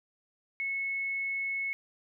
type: tone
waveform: sine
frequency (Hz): 2195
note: C#7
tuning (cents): -18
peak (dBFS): -30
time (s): 0.6-1.73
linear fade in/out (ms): 0
effects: none